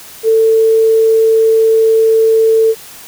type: tone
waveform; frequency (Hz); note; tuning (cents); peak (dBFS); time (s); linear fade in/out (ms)
sine; 446; A4; +23; -6; 0.23-2.75; 50
effects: white hiss -34 dBFS RMS until 3.07 s